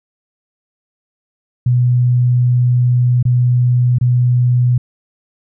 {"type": "tone with dropouts", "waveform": "sine", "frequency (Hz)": 123.47, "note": "B2", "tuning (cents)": 0, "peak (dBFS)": -9, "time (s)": [1.66, 4.78], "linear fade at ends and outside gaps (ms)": 5, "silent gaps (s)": [[3.228, 3.252], [3.985, 4.011]], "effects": []}